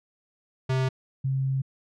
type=tone pair in turn; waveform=square / sine; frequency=130.81 / 133.94 Hz; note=C3 / C3; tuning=0 / +41 cents; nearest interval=unison; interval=41 cents; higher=second; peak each=-23 dBFS; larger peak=neither; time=0.69-0.89 / 1.24-1.62 s; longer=second; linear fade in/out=10 ms; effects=low-pass 5000 Hz 12 dB/octave